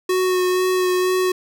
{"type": "tone with vibrato", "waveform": "square", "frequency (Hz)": 367.5, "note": "F#4", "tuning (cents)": -12, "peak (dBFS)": -17, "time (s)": [0.09, 1.32], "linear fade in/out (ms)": 5, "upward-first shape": "sine", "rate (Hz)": 2.1, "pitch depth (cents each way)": 15, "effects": []}